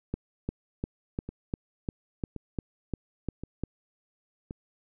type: two click trains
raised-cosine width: 3 ms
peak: -17 / -24 dBFS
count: 11 / 4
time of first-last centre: 0.14-3.637 / 1.29-4.509 s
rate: 2.86 / 0.932 Hz
effects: none